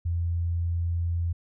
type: tone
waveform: sine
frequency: 85.2 Hz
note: F2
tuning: 42 cents flat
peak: -24 dBFS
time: 0.05-1.33 s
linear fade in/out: 10 ms
effects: none